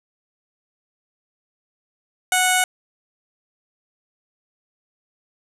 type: tone with low-pass filter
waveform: 15% pulse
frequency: 737 Hz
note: F#5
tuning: 7 cents flat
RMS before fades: -18 dBFS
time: 2.32-2.64 s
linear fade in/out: 2 ms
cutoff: 9900 Hz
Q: 6.2
effects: none